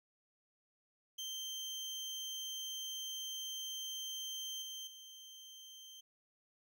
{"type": "tone with level steps", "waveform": "30% pulse", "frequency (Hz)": 3136, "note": "G7", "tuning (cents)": 0, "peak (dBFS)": [-38, -41, -49], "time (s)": [1.18, 6.01], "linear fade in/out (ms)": 10, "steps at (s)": [4.62, 4.87], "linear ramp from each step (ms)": 5, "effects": []}